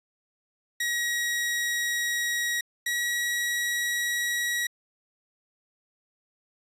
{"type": "tone pair in turn", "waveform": "sawtooth", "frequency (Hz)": [1904, 1916.1], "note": ["A#6", "A#6"], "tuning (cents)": [36, 47], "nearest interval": "unison", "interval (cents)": 11, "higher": "second", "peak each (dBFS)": -22, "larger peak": "neither", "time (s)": [[0.8, 2.61], [2.86, 4.67]], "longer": "neither", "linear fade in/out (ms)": 5, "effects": ["resampled to 32000 Hz"]}